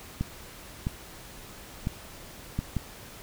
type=clicks; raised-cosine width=5 ms; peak=-15 dBFS; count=5; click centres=0.21 / 0.869 / 1.871 / 2.59 / 2.767 s; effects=pink hiss -46 dBFS RMS until 3.22 s